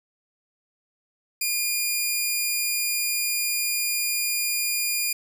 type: tone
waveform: 10% pulse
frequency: 2422 Hz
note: D#7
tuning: 47 cents flat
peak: -14 dBFS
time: 1.41-5.13 s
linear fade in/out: 5 ms
effects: none